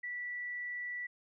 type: tone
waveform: sine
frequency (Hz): 1959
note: B6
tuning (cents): -15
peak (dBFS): -37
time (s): 0.03-1.07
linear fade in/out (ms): 10
effects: none